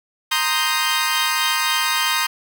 15% pulse chord, C minor seventh, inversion third, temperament equal, 932.3 / 1046.5 / 1244.5 / 1568 Hz, Bb5 / C6 / Eb6 / G6, 0 / 0 / 0 / 0 cents, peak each -17 dBFS, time 0.31-2.27 s, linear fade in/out 10 ms, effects none

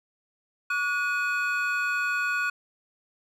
triangle tone cluster, 1140 / 1455 / 2512 Hz, C#6 / F#6 / D#7, +48 / -29 / +16 cents, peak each -31 / -24 / -30 dBFS, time 0.7-2.5 s, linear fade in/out 5 ms, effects none

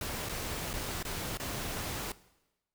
pink noise with dropouts, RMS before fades -37 dBFS, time 0.01-2.12 s, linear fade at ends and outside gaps 2 ms, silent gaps 0.289-0.293 / 0.732-0.737 / 1.028-1.05 / 1.373-1.398 s, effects noise-tail reverb RT60 1.0 s tail -19 dB re dry

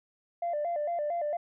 sine tone with vibrato, 639 Hz, D#5, 46 cents sharp, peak -27 dBFS, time 0.42-1.37 s, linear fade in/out 5 ms, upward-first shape square, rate 4.4 Hz, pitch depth 130 cents each way, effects tanh soft clip ceiling -25 dBFS

